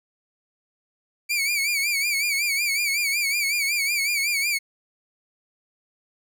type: tone with vibrato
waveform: sawtooth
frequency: 2300 Hz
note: D7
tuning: 37 cents flat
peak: -18 dBFS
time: 1.29-4.59 s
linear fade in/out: 20 ms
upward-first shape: sine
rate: 5.4 Hz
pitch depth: 93 cents each way
effects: none